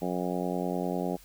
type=harmonic tone; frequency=90 Hz; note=F#2; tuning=47 cents flat; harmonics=2 / 3 / 4 / 5 / 6 / 7 / 8 / 9; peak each=-33 / -35 / -36 / -37 / -38 / -38 / -39 / -40 dBFS; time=0.01-1.17 s; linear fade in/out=20 ms; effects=added 45 Hz sine -55 dBFS peak until 1.24 s + white hiss -56 dBFS RMS until 1.24 s